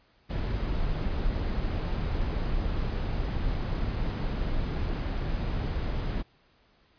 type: noise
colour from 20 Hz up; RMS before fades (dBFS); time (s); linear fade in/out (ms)
brown; -29; 0.29-6.23; 20
effects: pink hiss -64 dBFS RMS until 6.98 s + resampled to 11025 Hz